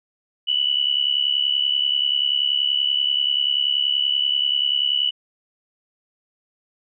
sine tone with amplitude modulation, 2960 Hz, F#7, in tune, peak -14 dBFS, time 0.47-5.11 s, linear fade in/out 20 ms, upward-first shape sine, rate 70.4 Hz, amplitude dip 80%, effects none

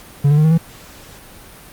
triangle tone with pitch steps, 142.4 / 147.68 / 153.15 / 158.83 / 164.71 Hz, C#3 / D3 / D#3 / D#3 / E3, +47 / +10 / -27 / +36 / -1 cents, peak -7 dBFS, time 0.24-0.58 s, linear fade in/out 10 ms, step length 68 ms, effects pink hiss -40 dBFS RMS until 1.72 s + Opus 48 kbps

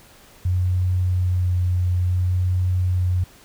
sine tone with vibrato, 90.5 Hz, F#2, 38 cents flat, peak -17 dBFS, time 0.45-3.24 s, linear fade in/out 5 ms, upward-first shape sine, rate 0.57 Hz, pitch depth 14 cents each way, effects pink hiss -49 dBFS RMS until 3.44 s

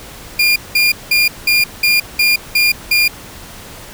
30% pulse tone bursts, 2411 Hz, D7, 45 cents sharp, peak -7 dBFS, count 8, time 0.39-3.08 s, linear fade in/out 5 ms, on 170 ms, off 190 ms, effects pink hiss -34 dBFS RMS until 3.93 s

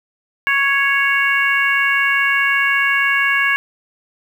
harmonic tone, 554.4 Hz, C#5, in tune, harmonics 2 / 3 / 4 / 5, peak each -22 / -16 / -18 / -22 dBFS, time 0.47-3.56 s, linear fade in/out 0 ms, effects 7-bit

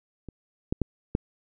clicks, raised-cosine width 3 ms, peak -26 / -12 / -11 / -10 dBFS, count 4, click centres 0.287 / 0.725 / 0.817 / 1.151 s, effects none

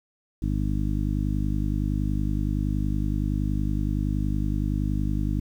harmonic tone, 50.7 Hz, G#1, 41 cents flat, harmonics 1 / 2 / 3 / 4 / 5 / 6, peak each -26 / -29 / -31 / -32 / -33 / -34 dBFS, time 0.42-5.4 s, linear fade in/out 5 ms, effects 9-bit

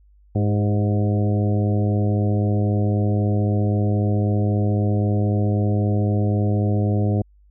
harmonic tone with a mistuned harmonic, 103.83 Hz, G#2, in tune, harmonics 1 / 2 / 3 / 4 / 5 / 6 / 7, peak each -18 / -24 / -28 / -30 / -32 / -34 / -35 dBFS, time 0.35-7.22 s, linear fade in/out 5 ms, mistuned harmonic 4, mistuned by -39 cents, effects added 50 Hz sine -50 dBFS peak until 7.5 s

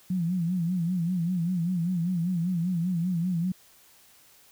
sine tone with vibrato, 175.2 Hz, F3, 6 cents sharp, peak -24 dBFS, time 0.1-3.52 s, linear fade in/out 5 ms, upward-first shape sine, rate 5.1 Hz, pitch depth 110 cents each way, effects white hiss -57 dBFS RMS until 4.51 s

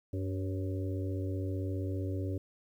harmonic tone with a mistuned harmonic, 95.3 Hz, G2, 48 cents flat, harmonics 1 / 3 / 4 / 5 / 6, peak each -33 / -39 / -42 / -47 / -46 dBFS, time 0.13-2.38 s, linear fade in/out 5 ms, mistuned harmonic 6, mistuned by -51 cents, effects 11-bit

